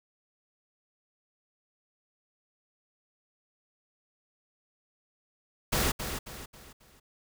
pink noise with echo, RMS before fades -27 dBFS, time 5.72-5.92 s, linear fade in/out 10 ms, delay 270 ms, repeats 4, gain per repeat -8 dB, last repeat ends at 7 s, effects none

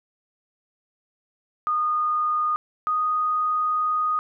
sine tone pair in turn, 1227 / 1241.3 Hz, D#6 / D#6, -25 / -4 cents, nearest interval unison, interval 21 cents, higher second, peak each -20 dBFS, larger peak neither, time 1.67-2.56 / 2.87-4.19 s, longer second, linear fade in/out 0 ms, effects none

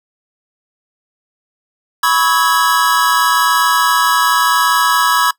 square chord, C# minor seventh, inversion third, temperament equal with one note detuned, 987.8 / 1108.7 / 1291.4 / 1661.2 Hz, B5 / C#6 / E6 / G#6, 0 / 0 / -36 / 0 cents, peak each -17 dBFS, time 2.03-5.31 s, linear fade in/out 5 ms, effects noise-tail reverb RT60 0.1 s tail -21 dB re dry

